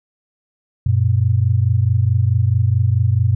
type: tone pair together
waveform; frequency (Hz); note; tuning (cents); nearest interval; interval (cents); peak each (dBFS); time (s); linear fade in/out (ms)
sine; 94.77 / 119.4; F#2 / A#2; +42 / +42; major third; 400; -15; 0.86-3.35; 5
effects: none